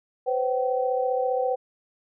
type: tone cluster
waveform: sine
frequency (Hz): 505 / 540 / 767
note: B4 / C#5 / G5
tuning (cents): +39 / -45 / -38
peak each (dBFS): -24 / -30 / -27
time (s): 0.26-1.56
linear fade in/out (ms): 20
effects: none